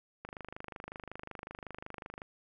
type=click train; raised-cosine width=0.5 ms; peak=-27 dBFS; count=51; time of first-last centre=0.25-2.219 s; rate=25.4 Hz; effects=none